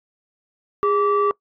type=tone pair together; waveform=sine; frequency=409.8 / 1159 Hz; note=G#4 / D6; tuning=-23 / -23 cents; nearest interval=octave + tritone; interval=1800 cents; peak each=-17 dBFS; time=0.83-1.31 s; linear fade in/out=0 ms; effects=noise-tail reverb RT60 0.1 s tail -23 dB re dry + tanh soft clip ceiling -11 dBFS